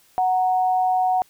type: tone pair together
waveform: sine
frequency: 740 / 931.1 Hz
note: F#5 / A#5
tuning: 0 / -2 cents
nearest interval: major third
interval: 398 cents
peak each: -17 / -28 dBFS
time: 0.18-1.22 s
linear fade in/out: 0 ms
effects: white hiss -57 dBFS RMS until 1.29 s